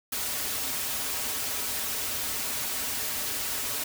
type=noise with comb filter; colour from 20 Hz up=white; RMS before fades=-31 dBFS; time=0.12-3.84 s; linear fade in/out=5 ms; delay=5.8 ms; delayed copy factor=-0.85; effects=none